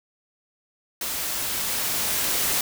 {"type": "noise with level ramp", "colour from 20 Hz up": "white", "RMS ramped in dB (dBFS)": [-29, -23], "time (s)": [1.01, 2.61], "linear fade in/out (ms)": 2, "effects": []}